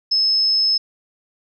sine tone, 5200 Hz, E8, 24 cents flat, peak -14 dBFS, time 0.11-0.78 s, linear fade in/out 10 ms, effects none

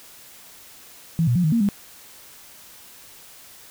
sine tone with pitch steps, 164.8 / 121 / 177.8 / 155.6 / 231.7 / 201.8 Hz, E3 / B2 / F3 / D#3 / A#3 / G#3, 0 / -35 / +31 / 0 / -10 / -49 cents, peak -16 dBFS, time 1.19-1.688 s, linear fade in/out 0 ms, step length 83 ms, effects white hiss -46 dBFS RMS until 3.7 s

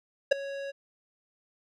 square tone with ADSR envelope, 554.4 Hz, C#5, in tune, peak -15 dBFS, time 0.31-0.72 s, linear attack 12 ms, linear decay 6 ms, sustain -20 dB, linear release 22 ms, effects low-pass 4000 Hz 12 dB/octave

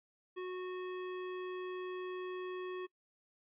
square tone, 366.9 Hz, F#4, 15 cents flat, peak -40 dBFS, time 0.36-2.87 s, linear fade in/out 20 ms, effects noise-tail reverb RT60 0.1 s tail -25 dB re dry + resampled to 8000 Hz

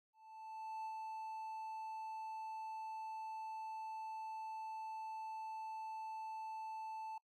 triangle tone with ADSR envelope, 880 Hz, A5, in tune, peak -40 dBFS, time 0.13-7.18 s, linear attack 720 ms, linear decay 68 ms, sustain -2 dB, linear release 4 ms, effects noise-tail reverb RT60 0.1 s tail -22 dB re dry

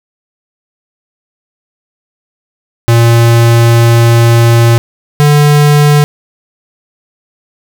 square tone pair in turn, 116.8 / 147.16 Hz, A#2 / D3, +4 / +4 cents, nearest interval major third, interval 400 cents, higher second, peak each -4 dBFS, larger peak neither, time 2.88-4.78 / 5.2-6.04 s, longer first, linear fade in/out 0 ms, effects none

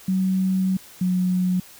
sine tone pair in turn, 188.3 / 182.62 Hz, F#3 / F#3, +31 / -22 cents, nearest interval minor second, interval 53 cents, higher first, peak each -18 dBFS, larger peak neither, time 0.08-0.77 / 1.01-1.6 s, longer first, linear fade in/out 5 ms, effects white hiss -46 dBFS RMS until 1.79 s

